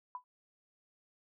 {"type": "tone with exponential decay", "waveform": "sine", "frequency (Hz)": 995, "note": "B5", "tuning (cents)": 13, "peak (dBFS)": -35, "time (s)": [0.15, 0.24], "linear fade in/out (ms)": 1, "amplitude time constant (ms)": 18, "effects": []}